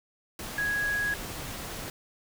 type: tone in noise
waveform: sine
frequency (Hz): 1661.2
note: G#6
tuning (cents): 0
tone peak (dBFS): -26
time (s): 0.58-1.14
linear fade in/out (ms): 2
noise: pink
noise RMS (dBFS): -38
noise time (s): 0.39-1.9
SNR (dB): +9
effects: none